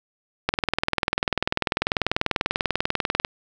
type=click train; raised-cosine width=0.3 ms; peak=-4 dBFS; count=57; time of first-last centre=0.49-3.249 s; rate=20.3 Hz; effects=none